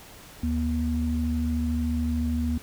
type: tone pair together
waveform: sine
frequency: 75.5 / 240 Hz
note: D2 / B3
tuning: +48 / -49 cents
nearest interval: octave + minor sixth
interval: 2003 cents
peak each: -26 dBFS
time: 0.43-2.58 s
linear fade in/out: 5 ms
effects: pink hiss -47 dBFS RMS until 2.62 s